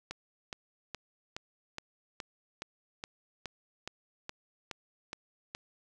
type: click train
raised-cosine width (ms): 0.2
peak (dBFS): -21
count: 14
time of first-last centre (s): 0.11-5.549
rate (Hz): 2.39
effects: none